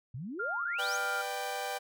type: exponential sweep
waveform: sine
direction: up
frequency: 111.8 to 6940 Hz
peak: -37 dBFS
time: 0.14-0.97 s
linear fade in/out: 5 ms
type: tone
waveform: sine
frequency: 1400 Hz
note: F6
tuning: 4 cents sharp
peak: -32 dBFS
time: 0.39-1.22 s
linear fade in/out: 10 ms
type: chord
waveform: sawtooth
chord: G major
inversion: first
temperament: equal with one note detuned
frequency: 493.9 / 596.2 / 784 Hz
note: B4 / D5 / G5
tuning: 0 / +26 / 0 cents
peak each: -37 / -37 / -32 dBFS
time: 0.78-1.79 s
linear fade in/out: 20 ms
effects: none